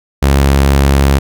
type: tone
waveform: sawtooth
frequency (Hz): 69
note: C#2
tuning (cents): -7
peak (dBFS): -3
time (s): 0.22-1.19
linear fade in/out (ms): 10
effects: none